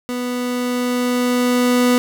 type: tone with level ramp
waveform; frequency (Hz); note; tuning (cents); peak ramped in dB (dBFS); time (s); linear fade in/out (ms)
30% pulse; 246.9; B3; 0; -19 to -9; 0.09-1.98; 0
effects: none